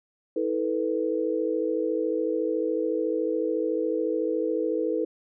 sine chord, E suspended fourth, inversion none, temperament equal with one note detuned, 321.9 / 440 / 493.9 Hz, E4 / A4 / B4, -41 / 0 / 0 cents, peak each -28 dBFS, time 0.36-5.05 s, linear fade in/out 5 ms, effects none

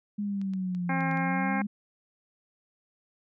sine exponential two-way sweep, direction down then up, 207.7 to 164.81 to 207.7 Hz, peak -28 dBFS, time 0.18-1.67 s, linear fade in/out 10 ms, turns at 1.12 s
clicks, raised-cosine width 0.2 ms, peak -34 dBFS, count 6, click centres 0.415 / 0.536 / 0.749 / 1.007 / 1.113 / 1.173 s
harmonic tone, 267.5 Hz, C4, 38 cents sharp, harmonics 1 / 2 / 3 / 4 / 5 / 6 / 7 / 8 / 9, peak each -33 / -40 / -32 / -37 / -43 / -35 / -43 / -36 / -44 dBFS, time 0.89-1.62 s, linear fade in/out 5 ms
effects none

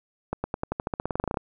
accelerating click train, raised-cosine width 1 ms, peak -13 dBFS, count 18, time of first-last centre 0.33-1.372 s, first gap 110 ms, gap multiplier 0.92, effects none

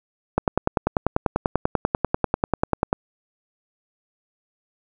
click train, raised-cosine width 1 ms, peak -4 dBFS, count 27, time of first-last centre 0.38-2.929 s, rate 10.2 Hz, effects none

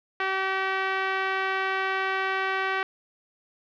5% pulse tone with low-pass filter, 382.8 Hz, G4, 41 cents flat, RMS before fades -27 dBFS, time 0.2-2.83 s, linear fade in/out 2 ms, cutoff 1800 Hz, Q 1.3, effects none

